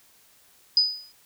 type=tone with exponential decay; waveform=sine; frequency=4978 Hz; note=D#8; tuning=in tune; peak=-13 dBFS; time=0.77-1.12 s; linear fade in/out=1 ms; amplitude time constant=75 ms; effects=white hiss -58 dBFS RMS until 1.25 s